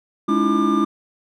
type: tone cluster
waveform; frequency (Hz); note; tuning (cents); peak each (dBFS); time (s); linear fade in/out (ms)
triangle; 210.1 / 284.7 / 316.9 / 338.8 / 1197; G#3 / C#4 / D#4 / E4 / D6; +20 / +46 / +32 / +48 / +33; -20; 0.28-0.85; 10
effects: none